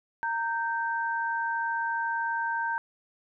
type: tone pair together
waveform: sine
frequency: 923 / 1561.3 Hz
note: A#5 / G6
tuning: -17 / -7 cents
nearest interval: major sixth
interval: 910 cents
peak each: -29 / -30 dBFS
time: 0.23-2.78 s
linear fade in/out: 0 ms
effects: none